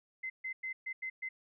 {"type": "tone bursts at uneven times", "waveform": "sine", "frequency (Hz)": 2060, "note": "C7", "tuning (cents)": -28, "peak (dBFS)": -36, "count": 6, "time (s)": [[0.23, 0.3], [0.44, 0.53], [0.63, 0.73], [0.86, 0.93], [1.02, 1.1], [1.22, 1.29]], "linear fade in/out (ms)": 10, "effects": []}